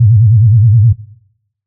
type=tone with vibrato; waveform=sine; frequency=110 Hz; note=A2; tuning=in tune; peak=-3 dBFS; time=0-0.93 s; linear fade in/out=10 ms; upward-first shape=sine; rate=9.6 Hz; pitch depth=180 cents each way; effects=noise-tail reverb RT60 0.8 s tail -20 dB re dry